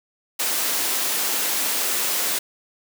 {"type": "high-pass noise", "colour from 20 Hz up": "white", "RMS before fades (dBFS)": -23, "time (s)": [0.39, 2.39], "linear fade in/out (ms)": 10, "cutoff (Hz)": 230, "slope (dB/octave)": 24, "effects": []}